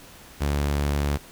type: tone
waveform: sawtooth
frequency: 72 Hz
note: D2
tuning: 34 cents flat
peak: -18 dBFS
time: 0.4-1.18 s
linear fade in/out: 20 ms
effects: pink hiss -47 dBFS RMS until 1.31 s